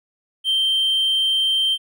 triangle tone, 3136 Hz, G7, in tune, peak -14 dBFS, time 0.44-1.78 s, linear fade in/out 50 ms, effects tanh soft clip ceiling -10 dBFS

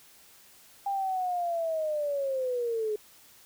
sine linear sweep, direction down, 802 to 417.8 Hz, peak -27 dBFS, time 0.86-2.96 s, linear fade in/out 5 ms, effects white hiss -56 dBFS RMS until 3.45 s

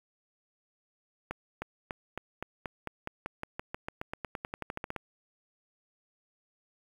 accelerating click train, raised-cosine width 0.5 ms, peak -20 dBFS, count 25, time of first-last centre 1.31-4.963 s, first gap 310 ms, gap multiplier 0.93, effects 8-bit

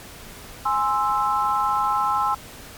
sine chord, Ab augmented, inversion none, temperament equal, 830.6 / 1046.5 / 1318.5 Hz, Ab5 / C6 / E6, 0 / 0 / 0 cents, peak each -23 dBFS, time 0.65-2.35 s, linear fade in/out 10 ms, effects pink hiss -41 dBFS RMS until 2.77 s + MP3 96 kbps

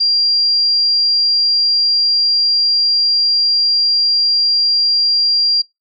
sine tone, 4765 Hz, D8, 24 cents sharp, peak -11 dBFS, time 0-5.62 s, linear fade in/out 10 ms, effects noise-tail reverb RT60 0.2 s tail -26 dB re dry

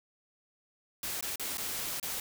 white noise with dropouts, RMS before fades -36 dBFS, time 1.03-2.2 s, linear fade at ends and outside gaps 2 ms, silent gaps 1.209-1.225 / 1.358-1.396 / 1.572-1.58 / 1.999-2.028 s, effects none

